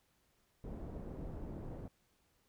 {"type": "low-pass noise", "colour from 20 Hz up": "pink", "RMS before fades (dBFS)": -45, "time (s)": [0.64, 1.88], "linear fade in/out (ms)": 2, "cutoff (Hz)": 480, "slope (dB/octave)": 12, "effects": ["pink hiss -75 dBFS RMS until 2.48 s"]}